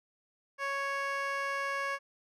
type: tone with band-pass filter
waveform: 15% pulse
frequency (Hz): 554.4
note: C#5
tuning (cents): 0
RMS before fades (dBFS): -34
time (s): 0.58-1.99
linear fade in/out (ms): 50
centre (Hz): 1500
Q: 0.7
effects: none